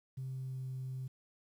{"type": "tone with pitch glide", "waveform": "sine", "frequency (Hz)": [131.4, 130.12], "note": ["C3", "C3"], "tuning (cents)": [8, -9], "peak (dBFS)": -37, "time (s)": [0.17, 1.08], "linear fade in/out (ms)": 10, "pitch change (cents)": -17, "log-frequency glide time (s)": [0.29, 0.67], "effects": ["tanh soft clip ceiling -34 dBFS", "11-bit"]}